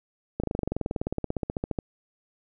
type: slowing click train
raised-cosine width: 2 ms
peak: -14 dBFS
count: 27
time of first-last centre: 0.4-1.788 s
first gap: 36 ms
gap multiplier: 1.03
effects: none